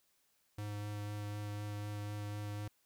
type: tone with vibrato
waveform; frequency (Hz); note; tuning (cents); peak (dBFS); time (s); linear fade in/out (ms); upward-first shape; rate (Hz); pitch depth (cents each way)
square; 103.83; G#2; 0; -40; 0.58-2.68; 5; sine; 4; 10
effects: white hiss -75 dBFS RMS until 2.85 s